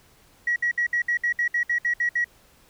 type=tone bursts; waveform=sine; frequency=1916 Hz; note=A#6; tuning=47 cents sharp; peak=-19 dBFS; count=12; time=0.47-2.244 s; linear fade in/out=5 ms; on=91 ms; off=62 ms; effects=tanh soft clip ceiling -15 dBFS + pink hiss -57 dBFS RMS until 2.69 s